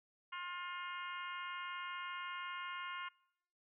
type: harmonic tone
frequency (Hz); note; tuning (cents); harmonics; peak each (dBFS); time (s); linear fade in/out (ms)
354.6; F4; +26; 3 / 4 / 5 / 6 / 7 / 8 / 9; -45 / -48 / -54 / -50 / -58 / -51 / -61; 0.32-3.09; 10
effects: noise-tail reverb RT60 0.8 s tail -26 dB re dry